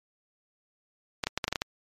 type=clicks; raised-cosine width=0.2 ms; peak=-10 dBFS; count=8; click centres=1.238 / 1.27 / 1.376 / 1.442 / 1.48 / 1.526 / 1.558 / 1.619 s; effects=MP3 64 kbps